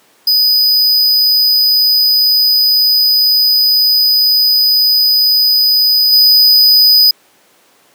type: tone with level steps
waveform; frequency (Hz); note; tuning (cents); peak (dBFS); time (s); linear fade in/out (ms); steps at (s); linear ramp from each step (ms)
square; 4981; D#8; +1; -8 / -5; 0.27-7.11; 5; 6.12; 10
effects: pink hiss -49 dBFS RMS until 7.94 s + high-pass 300 Hz 12 dB/octave